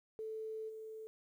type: tone with level steps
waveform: sine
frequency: 439 Hz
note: A4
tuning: 4 cents flat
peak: -40 / -45 dBFS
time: 0.19-1.07 s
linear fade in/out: 0 ms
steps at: 0.68 s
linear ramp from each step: 20 ms
effects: 12-bit